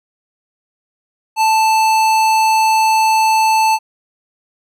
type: tone with hard clipping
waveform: sine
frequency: 880 Hz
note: A5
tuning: in tune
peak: -12 dBFS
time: 1.36-3.79 s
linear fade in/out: 50 ms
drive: 18 dB
effects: none